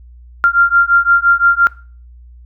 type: beating tone pair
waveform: sine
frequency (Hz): 1387 / 1392.8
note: F6 / F6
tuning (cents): -12 / -5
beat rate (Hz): 5.8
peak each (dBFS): -11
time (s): 0.44-1.67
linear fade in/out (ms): 0
effects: noise-tail reverb RT60 0.4 s tail -21 dB re dry + added 60 Hz sine -36 dBFS peak until 2.45 s